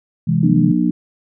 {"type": "chord", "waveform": "sine", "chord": "C augmented", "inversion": "none", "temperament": "equal with one note detuned", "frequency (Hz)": [129.76, 164.81, 207.7], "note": ["C3", "E3", "G#3"], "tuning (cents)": [-14, 0, 0], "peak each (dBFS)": [-19, -15, -19], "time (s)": [0.27, 0.72], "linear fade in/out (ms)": 10}
{"type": "harmonic tone", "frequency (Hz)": 60.1, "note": "B1", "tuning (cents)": -46, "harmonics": [3, 4, 5], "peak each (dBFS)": [-18, -18, -17], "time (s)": [0.43, 0.91], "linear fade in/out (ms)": 5}
{"effects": []}